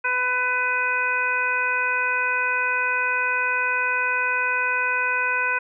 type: harmonic tone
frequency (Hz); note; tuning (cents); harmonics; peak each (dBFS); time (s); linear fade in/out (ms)
500; B4; +21; 1 / 2 / 3 / 4 / 5; -34 / -27 / -23 / -32 / -25; 0.04-5.59; 10
effects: none